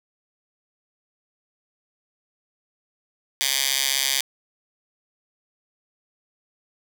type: tone with high-pass filter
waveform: 10% pulse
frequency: 135.8 Hz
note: C#3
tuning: 35 cents flat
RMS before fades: -23 dBFS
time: 3.41-4.21 s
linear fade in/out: 0 ms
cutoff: 3400 Hz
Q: 1
effects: 7-bit